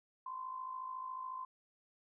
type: tone with amplitude modulation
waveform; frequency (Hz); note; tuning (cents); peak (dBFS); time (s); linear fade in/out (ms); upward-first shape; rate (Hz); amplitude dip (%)
sine; 1034; C6; -21; -38; 0.26-1.45; 5; sine; 54; 60
effects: none